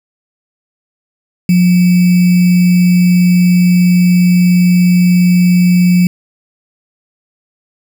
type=tone with sample-and-hold; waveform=sine; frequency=178.5 Hz; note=F3; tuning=38 cents sharp; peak=-5 dBFS; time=1.49-6.07 s; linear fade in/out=2 ms; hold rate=2450 Hz; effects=none